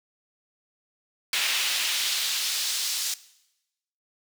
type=noise with high-pass filter sweep; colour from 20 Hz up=brown; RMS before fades=-27 dBFS; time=1.33-3.14 s; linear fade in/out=2 ms; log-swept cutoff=2700 to 5100 Hz; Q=1.3; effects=noise-tail reverb RT60 0.9 s tail -18 dB re dry